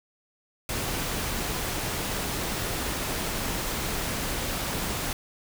pink noise, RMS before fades -30 dBFS, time 0.69-5.13 s, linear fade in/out 2 ms, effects none

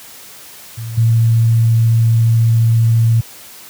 sine tone with level steps, 114.3 Hz, A#2, 34 cents flat, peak -22 / -8 dBFS, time 0.77-3.21 s, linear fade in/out 10 ms, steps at 0.97 s, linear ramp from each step 10 ms, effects white hiss -37 dBFS RMS until 3.69 s + high-pass 60 Hz 12 dB/octave

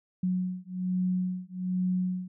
sine beating tone pair, 182.5 / 183.7 Hz, F#3 / F#3, -24 / -12 cents, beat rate 1.2 Hz, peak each -30 dBFS, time 0.23-2.28 s, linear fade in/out 5 ms, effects none

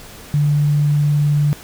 sine tone, 146.8 Hz, D3, in tune, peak -12 dBFS, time 0.34-1.53 s, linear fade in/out 0 ms, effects pink hiss -38 dBFS RMS until 1.63 s

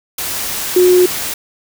sine tone in noise, 362.1 Hz, F#4, 37 cents flat, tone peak -6 dBFS, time 0.76-1.06 s, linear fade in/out 5 ms, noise white, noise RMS -21 dBFS, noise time 0.18-1.34 s, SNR +12 dB, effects none

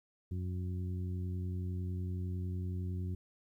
harmonic tone, 90.9 Hz, F#2, 30 cents flat, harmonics 1 / 2 / 3 / 4, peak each -35 / -43 / -50 / -51 dBFS, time 0.31-3.15 s, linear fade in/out 5 ms, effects 12-bit

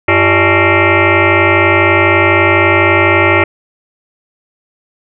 sine tone with frequency modulation, 880 Hz, A5, in tune, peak -6 dBFS, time 0.08-3.44 s, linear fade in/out 5 ms, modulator 244 Hz, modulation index 6.4, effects none

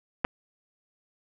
clicks, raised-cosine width 0.5 ms, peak -15 / -8 dBFS, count 2, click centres 0.245 / 0.249 s, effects none

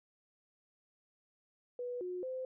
sine tone with pitch steps, 490.8 / 361.7 / 516 Hz, B4 / F#4 / C5, -11 / -39 / -24 cents, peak -37 dBFS, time 1.79-2.45 s, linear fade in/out 2 ms, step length 220 ms, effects none

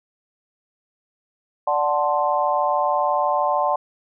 sine chord, D dominant seventh, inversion none, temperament equal, 587.3 / 740 / 880 / 1046.5 Hz, D5 / F#5 / A5 / C6, 0 / 0 / 0 / 0 cents, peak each -23 dBFS, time 1.67-3.76 s, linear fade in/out 5 ms, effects none

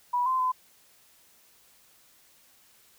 sine tone with pitch steps, 978 / 1035 / 1018 Hz, B5 / C6 / C6, -17 / -19 / -48 cents, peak -23 dBFS, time 0.13-0.52 s, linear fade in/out 10 ms, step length 130 ms, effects white hiss -60 dBFS RMS until 2.98 s

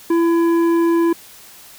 triangle tone with tanh clipping, 335.7 Hz, E4, 32 cents sharp, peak -14 dBFS, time 0.1-1.13 s, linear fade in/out 5 ms, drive 14 dB, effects white hiss -42 dBFS RMS until 1.78 s

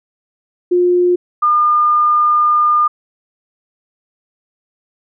sine tone pair in turn, 355.9 / 1209.6 Hz, F4 / D#6, +33 / -49 cents, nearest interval octave + major sixth, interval 2118 cents, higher second, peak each -9 dBFS, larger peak neither, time 0.71-1.16 / 1.42-2.88 s, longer second, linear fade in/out 10 ms, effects none

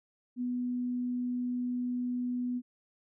sine tone, 246.9 Hz, B3, in tune, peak -30 dBFS, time 0.36-2.62 s, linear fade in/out 50 ms, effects none

